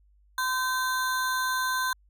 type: ring-modulated tone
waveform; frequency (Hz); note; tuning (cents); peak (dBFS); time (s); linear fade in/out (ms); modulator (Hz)
square; 1284; E6; -46; -23; 0.38-1.93; 2; 260
effects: added 50 Hz sine -58 dBFS peak until 2.09 s